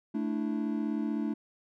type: chord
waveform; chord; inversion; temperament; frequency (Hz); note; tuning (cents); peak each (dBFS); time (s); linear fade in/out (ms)
triangle; A suspended fourth; none; equal; 220 / 293.7 / 329.6; A3 / D4 / E4; 0 / 0 / 0; -30 / -31 / -35; 0.14-1.34; 10
effects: none